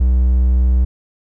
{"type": "tone", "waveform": "triangle", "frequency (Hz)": 62.6, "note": "B1", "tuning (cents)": 24, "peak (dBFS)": -8, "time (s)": [0, 0.85], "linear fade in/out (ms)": 10, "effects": []}